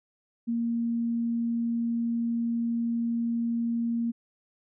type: tone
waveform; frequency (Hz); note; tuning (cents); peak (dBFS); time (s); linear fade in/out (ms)
sine; 233.1; A#3; 0; -25; 0.47-4.12; 20
effects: none